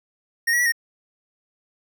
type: tone with pitch steps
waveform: square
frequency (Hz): 1855 / 1923 / 1947 / 1855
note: A#6 / B6 / B6 / A#6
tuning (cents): -9 / -47 / -25 / -9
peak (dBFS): -18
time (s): 0.47-0.722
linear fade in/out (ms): 10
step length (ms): 63
effects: none